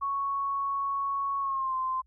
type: tone with pitch glide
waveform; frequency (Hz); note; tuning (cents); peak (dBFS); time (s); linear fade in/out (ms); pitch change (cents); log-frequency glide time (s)
sine; 1108.7 to 1040.4; C#6 to C6; 0 to -10; -27; 0.01-2.02; 20; -110; 1.4-1.75
effects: added 60 Hz sine -61 dBFS peak until 2.06 s